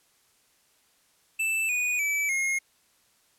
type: tone with pitch steps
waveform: square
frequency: 2646 / 2469 / 2303 / 2149 Hz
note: E7 / D#7 / D7 / C7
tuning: +6 / -14 / -34 / +46 cents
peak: -25 dBFS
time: 1.39-2.59 s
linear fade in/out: 10 ms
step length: 300 ms
effects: white hiss -65 dBFS RMS until 3.38 s + low-pass 12000 Hz 12 dB/octave